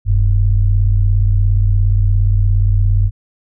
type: tone pair together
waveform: sine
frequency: 41.5 / 98.7 Hz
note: E1 / G2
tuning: +12 / +12 cents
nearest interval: octave + minor third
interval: 1500 cents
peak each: -12 dBFS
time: 0.05-3.11 s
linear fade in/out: 50 ms
effects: none